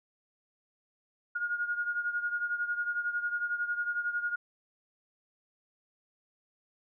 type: beating tone pair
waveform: sine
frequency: 1428 / 1439 Hz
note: F6 / F#6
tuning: +38 / -49 cents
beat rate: 11 Hz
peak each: -31 / -36 dBFS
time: 1.35-4.36 s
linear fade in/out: 10 ms
effects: none